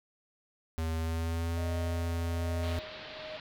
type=tone with pitch glide; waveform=square; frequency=80.9 to 84.04 Hz; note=E2 to E2; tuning=-32 to +34 cents; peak=-31 dBFS; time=0.78-2.79 s; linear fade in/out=0 ms; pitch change=+66 cents; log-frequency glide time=0.97-1.55 s
type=tone with tremolo; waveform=triangle; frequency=622.3 Hz; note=D#5; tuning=in tune; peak=-37 dBFS; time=1.57-3.37 s; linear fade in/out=5 ms; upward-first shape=sine; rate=1.2 Hz; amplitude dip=70%
type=low-pass noise; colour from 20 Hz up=white; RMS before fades=-46 dBFS; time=2.63-3.4 s; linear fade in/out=2 ms; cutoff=4300 Hz; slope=48 dB/octave
effects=none